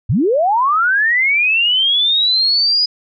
sine linear sweep, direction up, 80.5 to 4978 Hz, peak -11 dBFS, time 0.09-2.86 s, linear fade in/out 10 ms, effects none

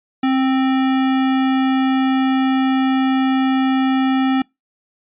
sine tone with sample-and-hold, 264.5 Hz, C4, 19 cents sharp, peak -13 dBFS, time 0.23-4.42 s, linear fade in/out 5 ms, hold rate 1050 Hz, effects noise-tail reverb RT60 0.2 s tail -26 dB re dry + resampled to 8000 Hz

